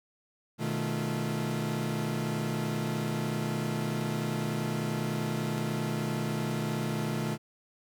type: tone cluster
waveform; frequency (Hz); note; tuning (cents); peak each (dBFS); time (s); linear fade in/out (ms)
40% pulse; 123.4 / 153.6 / 216.8 / 348.4; B2 / D#3 / A3 / F4; -1 / -22 / -25 / -4; -35 / -33 / -33 / -38; 0.58-7.38; 50
effects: none